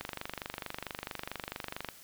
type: click train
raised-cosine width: 0.3 ms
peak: -20 dBFS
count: 47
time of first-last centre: 0.01-1.888 s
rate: 24.5 Hz
effects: white hiss -54 dBFS RMS until 2.03 s